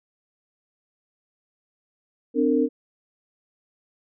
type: tone cluster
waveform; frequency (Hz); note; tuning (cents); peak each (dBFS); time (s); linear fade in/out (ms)
sine; 258.1 / 296.8 / 458.6; C4 / D4 / A#4; -23 / +18 / -28; -22; 2.34-2.69; 50
effects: none